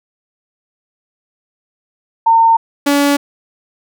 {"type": "tone pair in turn", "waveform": ["sine", "sawtooth"], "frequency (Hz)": [910, 284.9], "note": ["A#5", "C#4"], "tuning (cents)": [-42, 48], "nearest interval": "octave + minor sixth", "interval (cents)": 2010, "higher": "first", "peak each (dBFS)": -6, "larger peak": "neither", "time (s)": [[2.26, 2.57], [2.86, 3.17]], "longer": "neither", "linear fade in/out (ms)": 10, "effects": []}